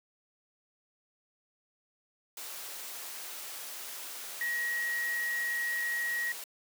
sine tone in noise, 1900 Hz, A#6, 33 cents sharp, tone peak -30 dBFS, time 4.41-6.32 s, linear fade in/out 2 ms, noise white, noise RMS -42 dBFS, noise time 2.37-6.44 s, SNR +9 dB, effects high-pass 400 Hz 12 dB/octave

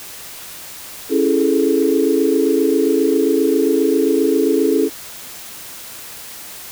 sine chord, A major seventh, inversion first, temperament just, 275 / 330 / 412.5 / 440 Hz, C#4 / E4 / G#4 / A4, -14 / +2 / -12 / 0 cents, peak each -18 dBFS, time 1.09-4.9 s, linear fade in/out 50 ms, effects white hiss -34 dBFS RMS until 6.71 s

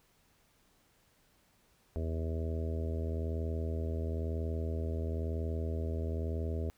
harmonic tone, 81 Hz, E2, 30 cents flat, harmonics 1 / 2 / 3 / 4 / 5 / 6 / 7 / 8, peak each -33 / -46 / -43 / -47 / -43 / -47 / -49 / -48 dBFS, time 1.96-6.7 s, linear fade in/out 0 ms, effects pink hiss -69 dBFS RMS until 6.77 s

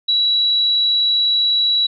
sine tone, 3912 Hz, B7, 17 cents flat, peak -13 dBFS, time 0.08-1.87 s, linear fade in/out 10 ms, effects none

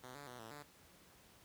5% pulse tone with pitch steps, 126.9 / 143.5 / 123.6 / 111.9 / 146.2 Hz, B2 / D3 / B2 / A2 / D3, +47 / -40 / +2 / +30 / -7 cents, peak -39 dBFS, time 0.03-0.63 s, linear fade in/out 10 ms, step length 120 ms, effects pink hiss -64 dBFS RMS until 1.44 s + high-pass 60 Hz 12 dB/octave

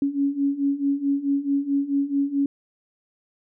sine beating tone pair, 277.2 / 281.8 Hz, C#4 / C#4, 0 / +29 cents, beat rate 4.6 Hz, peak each -25 / -22 dBFS, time 0.02-2.46 s, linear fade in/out 2 ms, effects none

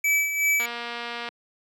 square tone with tremolo, 2300 Hz, D7, 37 cents flat, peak -19 dBFS, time 0.04-0.66 s, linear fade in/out 5 ms, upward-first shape sine, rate 2.7 Hz, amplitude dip 60%
click train, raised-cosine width 0.3 ms, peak -17 dBFS, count 164, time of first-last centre 0.6-1.288 s, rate 237 Hz
effects high-pass 300 Hz 12 dB/octave

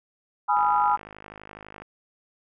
sine chord, F half-diminished seventh, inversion first, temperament equal with one note detuned, 830.6 / 987.8 / 1244.5 / 1364.2 Hz, Ab5 / Cb6 / Eb6 / F6, 0 / 0 / 0 / -41 cents, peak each -22 / -23 / -27 / -28 dBFS, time 0.48-0.97 s, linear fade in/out 20 ms
click train, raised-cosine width 0.5 ms, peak -26 dBFS, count 66, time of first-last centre 0.57-1.82 s, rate 52 Hz
effects none

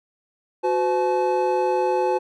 triangle tone cluster, 367.1 / 508 / 860 Hz, F#4 / B4 / A5, -14 / +49 / -40 cents, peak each -21 dBFS, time 0.63-2.19 s, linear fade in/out 20 ms, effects none

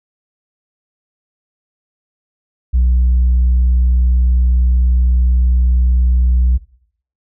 sine tone, 61.74 Hz, B1, in tune, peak -7 dBFS, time 2.73-6.58 s, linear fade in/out 20 ms, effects noise-tail reverb RT60 0.6 s tail -19 dB re dry + tanh soft clip ceiling -7 dBFS

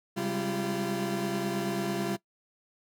30% pulse tone cluster, 132.8 / 195 / 204.2 / 342.3 Hz, C3 / G3 / G#3 / F4, +26 / -9 / -29 / -35 cents, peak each -36 / -30 / -37 / -30 dBFS, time 0.16-2.17 s, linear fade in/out 20 ms, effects noise-tail reverb RT60 0.1 s tail -20 dB re dry

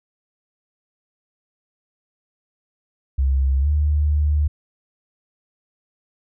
sine tone with pitch glide, 67.1 to 74.45 Hz, C2 to D2, +44 to +24 cents, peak -15 dBFS, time 3.18-4.48 s, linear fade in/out 10 ms, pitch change +180 cents, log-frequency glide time 3.6-3.68 s, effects none

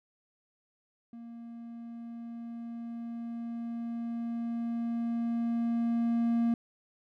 triangle tone with level ramp, 233.1 Hz, A#3, in tune, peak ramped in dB -41 to -22 dBFS, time 1.13-6.54 s, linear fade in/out 2 ms, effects none

